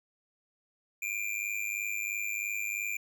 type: tone with amplitude modulation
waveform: square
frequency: 2386 Hz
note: D7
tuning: 27 cents sharp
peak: -29 dBFS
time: 1.02-2.97 s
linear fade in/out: 5 ms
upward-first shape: sine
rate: 103 Hz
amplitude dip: 80%
effects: none